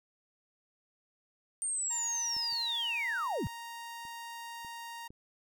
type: linear sweep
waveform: sine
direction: down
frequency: 8870 to 68.3 Hz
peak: -31 dBFS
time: 1.62-3.47 s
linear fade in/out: 0 ms
type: tone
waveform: sawtooth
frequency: 932.3 Hz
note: A#5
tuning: in tune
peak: -38 dBFS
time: 1.9-5.08 s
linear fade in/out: 10 ms
type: clicks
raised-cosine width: 3 ms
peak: -39 / -47 / -45 / -42 / -38 dBFS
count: 5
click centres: 2.366 / 2.526 / 4.052 / 4.648 / 5.105 s
effects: none